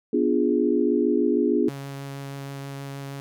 sine chord, B diminished seventh, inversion none, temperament equal, 246.9 / 293.7 / 349.2 / 415.3 Hz, B3 / D4 / F4 / Ab4, 0 / 0 / 0 / 0 cents, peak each -24 dBFS, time 0.13-1.69 s, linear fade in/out 5 ms
sawtooth tone with vibrato, 138.59 Hz, C#3, in tune, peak -29 dBFS, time 1.68-3.2 s, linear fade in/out 0 ms, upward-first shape triangle, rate 6.3 Hz, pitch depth 10 cents each way
effects none

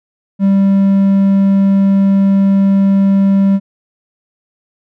triangle tone, 196 Hz, G3, in tune, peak -5 dBFS, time 0.39-3.6 s, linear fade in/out 50 ms, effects none

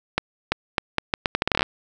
accelerating click train, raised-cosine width 0.3 ms, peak -3 dBFS, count 16, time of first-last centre 0.18-1.629 s, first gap 340 ms, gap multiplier 0.77, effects none

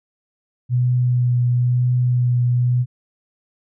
sine tone with vibrato, 123.47 Hz, B2, in tune, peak -14 dBFS, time 0.69-2.86 s, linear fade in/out 50 ms, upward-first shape triangle, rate 1 Hz, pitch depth 17 cents each way, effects none

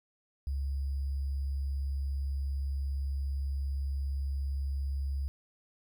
sine tone with sample-and-hold, 68.7 Hz, C#2, 15 cents flat, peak -30 dBFS, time 0.47-5.28 s, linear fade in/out 0 ms, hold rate 4900 Hz, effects none

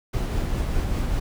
brown noise with tremolo, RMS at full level -23 dBFS, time 0.13-1.2 s, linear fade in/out 10 ms, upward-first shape triangle, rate 5 Hz, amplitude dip 30%, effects none

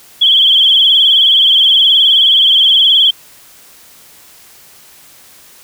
sine tone with vibrato, 3234 Hz, G#7, 47 cents flat, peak -5 dBFS, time 0.21-3.11 s, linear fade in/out 10 ms, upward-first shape sine, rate 19 Hz, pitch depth 86 cents each way, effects white hiss -41 dBFS RMS until 5.63 s

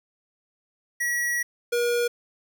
square tone pair in turn, 1924 / 478.5 Hz, B6 / A#4, -46 / +45 cents, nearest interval 2 octaves, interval 2409 cents, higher first, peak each -24 / -22 dBFS, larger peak second, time 1-1.43 / 1.72-2.08 s, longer first, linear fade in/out 10 ms, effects 9-bit

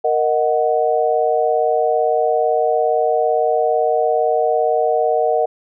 sine chord, D# minor, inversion second, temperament equal, 466.2 / 622.3 / 740 Hz, A#4 / D#5 / F#5, 0 / 0 / 0 cents, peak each -18 dBFS, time 0.04-5.46 s, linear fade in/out 10 ms, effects none

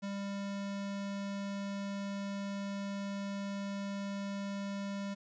square tone, 199 Hz, G3, 26 cents sharp, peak -37 dBFS, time 0.02-5.15 s, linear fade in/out 20 ms, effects resampled to 16000 Hz + 11-bit

